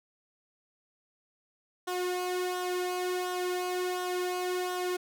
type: tone with flanger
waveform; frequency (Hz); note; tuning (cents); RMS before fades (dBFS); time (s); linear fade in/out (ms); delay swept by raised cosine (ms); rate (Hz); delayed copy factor
sawtooth; 362; F#4; -38; -32; 1.87-4.97; 10; 0.42 to 2.22; 1.4; -0.6
effects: none